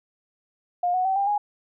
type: tone with pitch steps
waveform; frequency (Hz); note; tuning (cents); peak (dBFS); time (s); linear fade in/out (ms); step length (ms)
sine; 710 / 737.6 / 766.3 / 796 / 827; F5 / F#5 / G5 / G5 / G#5; +28 / -6 / -40 / +26 / -8; -20; 0.83-1.38; 5; 110
effects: none